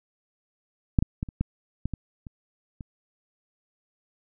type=clicks; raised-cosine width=5 ms; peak=-6 / -10 / -15 / -25 / -12 / -15 / -18 / -27 / -25 dBFS; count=9; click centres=0.988 / 1.025 / 1.229 / 1.288 / 1.41 / 1.856 / 1.937 / 2.268 / 2.808 s; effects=none